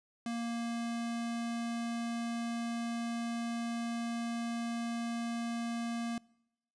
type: tone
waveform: square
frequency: 233.5 Hz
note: A#3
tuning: 3 cents sharp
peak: -35 dBFS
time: 0.26-6.18 s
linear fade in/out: 2 ms
effects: noise-tail reverb RT60 0.8 s tail -24 dB re dry + resampled to 22050 Hz